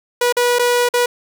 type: tone with dropouts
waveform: sawtooth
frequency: 486.4 Hz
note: B4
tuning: 26 cents flat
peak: -9 dBFS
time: 0.21-1.06 s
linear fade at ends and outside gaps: 5 ms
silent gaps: 0.325-0.367 / 0.587-0.593 / 0.889-0.938 s
effects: none